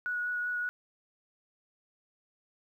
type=tone with vibrato; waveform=sine; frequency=1462 Hz; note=F#6; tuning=21 cents flat; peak=-30 dBFS; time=0.06-0.69 s; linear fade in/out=0 ms; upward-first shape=triangle; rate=5.2 Hz; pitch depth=12 cents each way; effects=11-bit